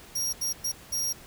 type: tone bursts at uneven times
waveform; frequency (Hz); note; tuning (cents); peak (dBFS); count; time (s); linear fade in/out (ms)
sawtooth; 5630; F8; +13; -24; 4; 0.15-0.33 / 0.41-0.53 / 0.64-0.72 / 0.92-1.13; 10
effects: pink hiss -49 dBFS RMS until 1.26 s